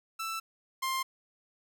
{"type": "tone pair in turn", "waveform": "sawtooth", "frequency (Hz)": [1326, 1054.6], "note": ["E6", "C6"], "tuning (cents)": [10, 13], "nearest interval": "major third", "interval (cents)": 397, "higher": "first", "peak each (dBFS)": [-30, -26], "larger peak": "second", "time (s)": [[0.19, 0.4], [0.82, 1.03]], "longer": "neither", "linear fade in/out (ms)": 10, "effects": []}